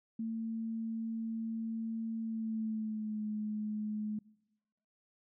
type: tone with pitch glide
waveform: sine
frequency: 225.2 to 212.6 Hz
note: A3 to G#3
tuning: +40 to +41 cents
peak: -34 dBFS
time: 0.19-4.19 s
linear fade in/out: 5 ms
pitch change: -99 cents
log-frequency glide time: 2.21-3.25 s
effects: noise-tail reverb RT60 1.0 s tail -23 dB re dry